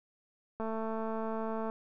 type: click train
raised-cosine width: 1 ms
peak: -24 dBFS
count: 245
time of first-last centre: 0.6-1.699 s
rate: 222 Hz
effects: none